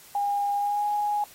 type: tone with pitch glide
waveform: sine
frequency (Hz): 811 to 829.5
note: G#5 to G#5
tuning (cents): -41 to -2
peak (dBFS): -23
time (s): 0.15-1.24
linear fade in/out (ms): 2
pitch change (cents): +39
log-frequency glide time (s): 0.56-0.85
effects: white hiss -50 dBFS RMS until 1.34 s + AAC 48 kbps